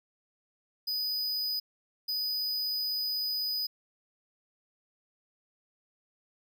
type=tone bursts at uneven times; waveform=square; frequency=4978 Hz; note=D#8; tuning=in tune; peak=-30 dBFS; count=2; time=0.87-1.6 / 2.08-3.67 s; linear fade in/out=10 ms; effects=none